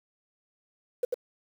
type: tone with echo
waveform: sine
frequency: 493.9 Hz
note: B4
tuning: in tune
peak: -21 dBFS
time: 1.03-1.05 s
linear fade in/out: 5 ms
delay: 93 ms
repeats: 1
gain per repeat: -2 dB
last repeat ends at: 1.143 s
effects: tanh soft clip ceiling -18 dBFS + 8-bit